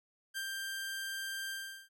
sawtooth tone with ADSR envelope, 1581 Hz, G6, 14 cents sharp, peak -32 dBFS, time 0.34-1.89 s, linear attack 32 ms, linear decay 64 ms, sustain -2 dB, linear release 380 ms, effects none

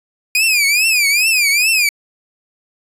sawtooth tone with vibrato, 2441 Hz, D#7, 34 cents flat, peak -8 dBFS, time 0.35-1.89 s, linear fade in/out 2 ms, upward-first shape triangle, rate 2.4 Hz, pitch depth 190 cents each way, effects resampled to 32000 Hz

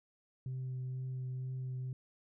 sine tone with vibrato, 128.9 Hz, C3, 26 cents flat, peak -35 dBFS, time 0.46-1.93 s, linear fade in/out 2 ms, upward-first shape triangle, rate 2.1 Hz, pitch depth 14 cents each way, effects tanh soft clip ceiling -35 dBFS

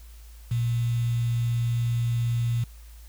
sine tone with quantisation, 118.3 Hz, A#2, 26 cents sharp, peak -22 dBFS, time 0.51-2.64 s, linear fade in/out 5 ms, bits 7, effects added 56 Hz sine -43 dBFS peak until 3.08 s + white hiss -56 dBFS RMS until 3.08 s

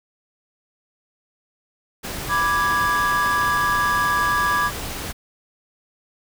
pink noise, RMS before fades -30 dBFS, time 2.03-5.13 s, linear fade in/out 20 ms
triangle chord, G# diminished, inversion first, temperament equal, 987.8 / 1174.7 / 1661.2 Hz, B5 / D6 / G#6, 0 / 0 / 0 cents, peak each -23 / -19 / -20 dBFS, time 2.28-4.71 s, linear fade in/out 50 ms
effects none

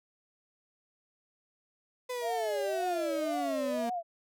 35% pulse exponential sweep, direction down, 506 to 231.9 Hz, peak -32 dBFS, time 2.09-3.9 s, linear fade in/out 10 ms
sine tone with vibrato, 640 Hz, D#5, 49 cents sharp, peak -31 dBFS, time 2.21-4.03 s, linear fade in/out 50 ms, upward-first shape triangle, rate 1.9 Hz, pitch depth 250 cents each way
effects none

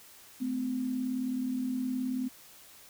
sine tone pair together, 217.2 / 256.2 Hz, A3 / C4, -22 / -36 cents, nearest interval minor third, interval 286 cents, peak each -38 / -30 dBFS, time 0.4-2.29 s, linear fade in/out 20 ms, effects white hiss -54 dBFS RMS until 2.89 s

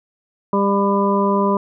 harmonic tone, 199.5 Hz, G3, 31 cents sharp, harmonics 1 / 2 / 3 / 5 / 6, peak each -18 / -20 / -23 / -19 / -28 dBFS, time 0.53-1.57 s, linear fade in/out 2 ms, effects none

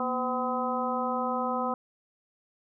harmonic tone with a mistuned harmonic, 254.2 Hz, C4, 50 cents flat, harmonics 1 / 2 / 3 / 4 / 5, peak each -33 / -33 / -33 / -33 / -33 dBFS, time 0-1.74 s, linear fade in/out 2 ms, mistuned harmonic 1, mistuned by -100 cents, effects none

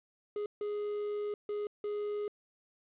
triangle tone bursts at uneven times, 415.3 Hz, G#4, in tune, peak -31 dBFS, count 4, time 0.36-0.46 / 0.61-1.34 / 1.49-1.67 / 1.84-2.28 s, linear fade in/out 2 ms, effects resampled to 8000 Hz + 10-bit

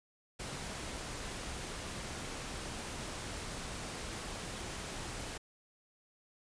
pink noise, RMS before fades -42 dBFS, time 0.39-5.38 s, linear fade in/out 10 ms, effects resampled to 22050 Hz

